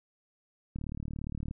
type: click train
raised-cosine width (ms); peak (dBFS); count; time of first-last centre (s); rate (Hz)
5; -25; 29; 0.76-1.511; 37.3
effects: none